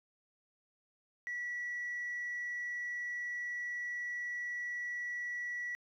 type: tone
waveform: sine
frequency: 1944 Hz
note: B6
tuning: 28 cents flat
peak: -35 dBFS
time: 1.27-5.75 s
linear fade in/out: 0 ms
effects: tanh soft clip ceiling -33 dBFS + 12-bit